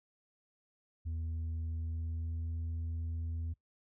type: tone with pitch glide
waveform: sine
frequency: 81.3 to 82.24 Hz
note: E2 to E2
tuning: -23 to -4 cents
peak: -32 dBFS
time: 1.05-3.54 s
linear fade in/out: 20 ms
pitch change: +19 cents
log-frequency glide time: 1.72-2.52 s
effects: noise-tail reverb RT60 0.1 s tail -20 dB re dry + tanh soft clip ceiling -34 dBFS